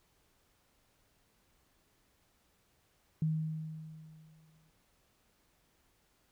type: tone with exponential decay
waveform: sine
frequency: 157.4 Hz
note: D#3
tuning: 20 cents sharp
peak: -27 dBFS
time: 3.22-4.7 s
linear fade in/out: 2 ms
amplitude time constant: 320 ms
effects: pink hiss -72 dBFS RMS until 6.31 s